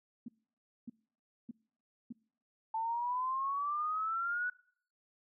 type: tone bursts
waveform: sine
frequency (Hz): 234.6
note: A#3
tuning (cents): +11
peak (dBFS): -40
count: 4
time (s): 0.26-2.126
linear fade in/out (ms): 5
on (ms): 24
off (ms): 590
type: exponential sweep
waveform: sine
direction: up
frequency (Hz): 883 to 1486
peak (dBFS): -32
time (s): 2.74-4.5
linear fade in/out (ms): 5
effects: noise-tail reverb RT60 0.6 s tail -24 dB re dry